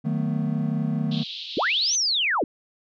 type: chord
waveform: triangle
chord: B dominant seventh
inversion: first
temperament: just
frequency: 154.34 / 185.21 / 222.2 / 246.9 Hz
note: D#3 / F#3 / A3 / B3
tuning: -14 / +2 / +17 / 0 cents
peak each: -24 / -29 / -25 / -29 dBFS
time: 0.04-1.24 s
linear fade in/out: 20 ms
type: band-pass noise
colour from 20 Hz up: pink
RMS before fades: -35 dBFS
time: 1.11-1.96 s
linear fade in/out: 10 ms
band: 3100 to 4200 Hz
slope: 48 dB/octave
type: linear two-way sweep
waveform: sine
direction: up then down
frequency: 206.6 to 6272 to 206.6 Hz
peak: -20 dBFS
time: 1.57-2.44 s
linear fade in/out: 2 ms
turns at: 1.95 s
effects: none